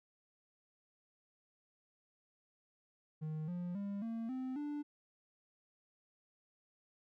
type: tone with pitch steps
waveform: triangle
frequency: 155.56 / 176.64 / 200.6 / 227.8 / 258.6 / 293.7 Hz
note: D#3 / F3 / G3 / A#3 / C4 / D4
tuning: 0 / +20 / +40 / -40 / -20 / 0 cents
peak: -36 dBFS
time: 3.21-4.83 s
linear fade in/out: 20 ms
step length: 270 ms
effects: none